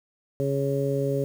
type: harmonic tone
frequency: 138.59 Hz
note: C#3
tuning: in tune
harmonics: 1 / 2 / 3 / 4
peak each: -27 / -31 / -27 / -29 dBFS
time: 0.4-1.24 s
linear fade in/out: 0 ms
effects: 8-bit